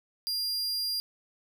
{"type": "tone", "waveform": "45% pulse", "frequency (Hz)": 4800, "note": "D8", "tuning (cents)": 37, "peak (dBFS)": -28, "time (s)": [0.27, 1], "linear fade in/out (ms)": 0, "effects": []}